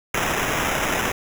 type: noise with sample-and-hold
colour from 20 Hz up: white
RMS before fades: -23 dBFS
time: 0.14-1.12 s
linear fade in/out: 5 ms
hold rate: 4410 Hz
effects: none